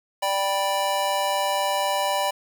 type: chord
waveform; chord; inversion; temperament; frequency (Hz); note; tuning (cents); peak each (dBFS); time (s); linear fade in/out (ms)
square; G major; second; just; 588 / 784 / 980; D5 / G5 / B5; +2 / 0 / -14; -27; 0.22-2.31; 10
effects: 8-bit